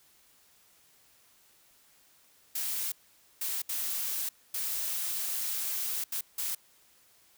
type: noise bursts at uneven times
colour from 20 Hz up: blue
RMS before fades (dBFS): -33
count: 6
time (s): 2.55-2.92 / 3.41-3.62 / 3.69-4.29 / 4.54-6.04 / 6.12-6.21 / 6.38-6.55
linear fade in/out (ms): 5
effects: white hiss -63 dBFS RMS until 7.37 s